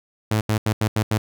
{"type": "tone bursts at uneven times", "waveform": "sawtooth", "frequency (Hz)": 107.8, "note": "A2", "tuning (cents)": -35, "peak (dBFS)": -14, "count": 6, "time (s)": [[0.31, 0.41], [0.49, 0.58], [0.66, 0.73], [0.81, 0.88], [0.96, 1.03], [1.11, 1.18]], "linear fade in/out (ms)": 5, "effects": []}